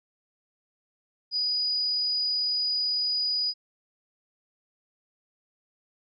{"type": "tone", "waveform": "sine", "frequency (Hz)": 4931, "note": "D#8", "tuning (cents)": -16, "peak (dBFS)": -24, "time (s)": [1.31, 3.54], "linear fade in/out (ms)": 50, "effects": []}